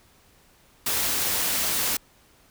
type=noise; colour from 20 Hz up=white; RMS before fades=-25 dBFS; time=0.86-1.97 s; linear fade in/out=5 ms; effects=pink hiss -58 dBFS RMS until 2.5 s